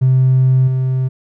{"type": "tone with level steps", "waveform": "triangle", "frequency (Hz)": 130, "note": "C3", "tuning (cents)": -11, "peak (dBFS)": [-5, -11], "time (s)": [0.01, 1.09], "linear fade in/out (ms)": 20, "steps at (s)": 0.67, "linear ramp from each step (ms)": 10, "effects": ["tanh soft clip ceiling -5 dBFS"]}